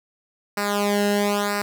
sawtooth tone with flanger, 204.3 Hz, G#3, 28 cents flat, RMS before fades -22 dBFS, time 0.57-1.62 s, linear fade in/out 5 ms, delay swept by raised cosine 0.3 to 0.87 ms, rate 1 Hz, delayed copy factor -0.9, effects 9-bit

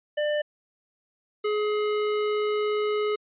square tone pair in turn, 596 / 421.4 Hz, D5 / G#4, +25 / +25 cents, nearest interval tritone, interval 600 cents, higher first, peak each -24 dBFS, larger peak neither, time 0.17-0.42 / 1.44-3.16 s, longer second, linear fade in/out 10 ms, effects resampled to 8000 Hz

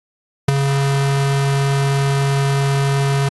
square tone with ADSR envelope, 138.59 Hz, C#3, in tune, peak -7 dBFS, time 0.48-3.29 s, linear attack 7 ms, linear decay 10 ms, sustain -8 dB, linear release 7 ms, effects AAC 32 kbps

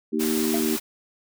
harmonic tone, 77.6 Hz, D#2, 4 cents flat, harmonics 3 / 4 / 5, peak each -25 / -26 / -27 dBFS, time 0.12-0.77 s, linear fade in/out 20 ms
white noise, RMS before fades -30 dBFS, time 0.19-0.8 s, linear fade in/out 20 ms
triangle tone with exponential decay, 680 Hz, F5, 46 cents flat, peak -23 dBFS, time 0.54-0.68 s, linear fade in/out 0 ms, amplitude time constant 30 ms
effects none

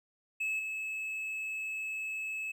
triangle tone with level steps, 2594 Hz, E7, 28 cents flat, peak -29 / -33 dBFS, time 0.4-2.52 s, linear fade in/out 10 ms, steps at 0.59 s, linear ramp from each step 5 ms, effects none

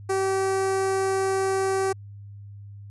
sawtooth tone with notch filter, 385 Hz, G4, 31 cents flat, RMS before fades -24 dBFS, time 0.09-1.93 s, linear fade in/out 10 ms, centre 3300 Hz, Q 0.74, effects added 101 Hz sine -39 dBFS peak until 2.9 s + resampled to 24000 Hz

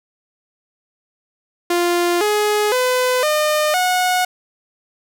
sawtooth tone with pitch steps, 348.7 / 419.5 / 504.7 / 607.1 / 730.4 Hz, F4 / G#4 / B4 / D#5 / F#5, -3 / +17 / +38 / -43 / -23 cents, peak -11 dBFS, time 1.7-4.25 s, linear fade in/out 5 ms, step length 510 ms, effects none

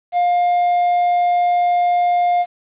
triangle tone, 707 Hz, F5, 21 cents sharp, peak -11 dBFS, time 0.12-2.46 s, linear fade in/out 50 ms, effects resampled to 8000 Hz + 8-bit

